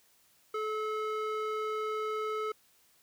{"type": "tone with band-pass filter", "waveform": "square", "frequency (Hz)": 431.6, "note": "A4", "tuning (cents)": -33, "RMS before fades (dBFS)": -34, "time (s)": [0.54, 2.52], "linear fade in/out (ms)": 5, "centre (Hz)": 1000, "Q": 1.6, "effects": ["white hiss -66 dBFS RMS until 3.02 s"]}